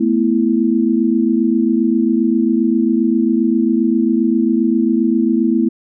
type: chord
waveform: sine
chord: A suspended second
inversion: none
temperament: just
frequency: 220 / 247.5 / 330 Hz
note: A3 / B3 / E4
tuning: 0 / +4 / +2 cents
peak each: -16 dBFS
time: 0-5.69 s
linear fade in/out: 10 ms
effects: none